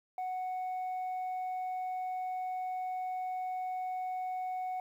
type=tone; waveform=sine; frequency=740 Hz; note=F#5; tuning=in tune; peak=-31 dBFS; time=0.18-4.8 s; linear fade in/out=2 ms; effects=tanh soft clip ceiling -33 dBFS + 11-bit